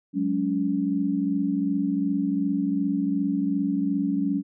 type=chord; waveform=sine; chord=F# suspended second; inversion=none; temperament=equal with one note detuned; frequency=185 / 207.7 / 282.2 Hz; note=F#3 / G#3 / C#4; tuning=0 / 0 / +31 cents; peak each=-28 / -28 / -24 dBFS; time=0.13-4.43 s; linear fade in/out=50 ms; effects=none